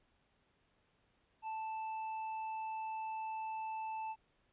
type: tone with tanh clipping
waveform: triangle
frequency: 880 Hz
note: A5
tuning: in tune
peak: -40 dBFS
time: 1.42-4.16 s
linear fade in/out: 50 ms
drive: 11 dB
effects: pink hiss -75 dBFS RMS until 4.52 s + resampled to 8000 Hz